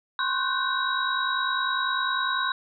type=tone cluster; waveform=sine; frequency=1036 / 1086 / 1482 / 1552 / 3836 Hz; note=C6 / C#6 / F#6 / G6 / A#7; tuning=-17 / -36 / +2 / -18 / +49 cents; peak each=-30 dBFS; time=0.19-2.52 s; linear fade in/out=2 ms; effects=none